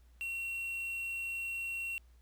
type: tone with quantisation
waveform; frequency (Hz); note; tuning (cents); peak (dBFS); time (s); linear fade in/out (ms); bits
triangle; 2731; F7; -39; -34; 0.21-1.98; 0; 9
effects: added 60 Hz sine -58 dBFS peak until 2.21 s + pink hiss -73 dBFS RMS until 2.21 s